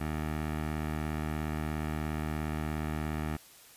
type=tone with low-pass filter; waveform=15% pulse; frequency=77 Hz; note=D#2; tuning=17 cents flat; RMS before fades=-34 dBFS; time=0-3.37 s; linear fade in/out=10 ms; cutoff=2200 Hz; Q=1.3; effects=white hiss -55 dBFS RMS until 3.76 s + resampled to 32000 Hz